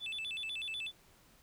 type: tone with vibrato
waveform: sine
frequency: 3027 Hz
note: F#7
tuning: 39 cents sharp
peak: -35 dBFS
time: 0-0.92 s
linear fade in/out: 50 ms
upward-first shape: square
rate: 8.1 Hz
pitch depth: 240 cents each way
effects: tanh soft clip ceiling -36 dBFS + pink hiss -64 dBFS RMS until 1.42 s